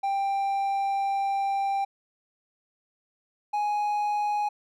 triangle tone pair in turn, 789 / 831.8 Hz, G5 / G#5, +11 / +2 cents, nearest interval minor second, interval 91 cents, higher second, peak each -22 dBFS, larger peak neither, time 0.03-1.85 / 3.53-4.49 s, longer first, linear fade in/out 10 ms, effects none

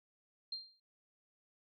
sine tone with exponential decay, 4186 Hz, C8, in tune, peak -36 dBFS, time 0.52-0.8 s, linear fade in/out 5 ms, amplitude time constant 59 ms, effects none

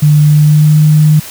sine tone with pitch glide, 149.9 to 152.87 Hz, D3 to D#3, +36 to -30 cents, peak -3 dBFS, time 0.02-1.2 s, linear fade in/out 10 ms, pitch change +34 cents, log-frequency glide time 0.37-0.76 s, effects white hiss -28 dBFS RMS until 1.3 s

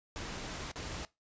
pink noise with dropouts, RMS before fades -41 dBFS, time 0.16-1.05 s, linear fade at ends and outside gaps 0 ms, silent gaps 0.716-0.758 s, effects noise-tail reverb RT60 0.2 s tail -19 dB re dry + resampled to 16000 Hz

